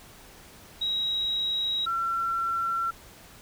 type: tone pair in turn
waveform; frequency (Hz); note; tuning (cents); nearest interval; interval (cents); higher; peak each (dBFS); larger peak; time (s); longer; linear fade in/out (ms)
sine; 3832 / 1355.6; A#7 / E6; +47 / +48; octave + tritone; 1799; first; -25; neither; 0.81-1.86 / 1.86-2.91; neither; 10
effects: pink hiss -50 dBFS RMS until 3.41 s